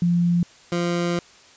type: tone pair in turn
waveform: sine / 20% pulse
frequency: 173.3 / 173.3 Hz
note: F3 / F3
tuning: -13 / -13 cents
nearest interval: unison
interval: 0 cents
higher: neither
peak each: -16 dBFS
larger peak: neither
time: 0.02-0.43 / 0.72-1.19 s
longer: second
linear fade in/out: 2 ms
effects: white hiss -50 dBFS RMS until 1.56 s + resampled to 16000 Hz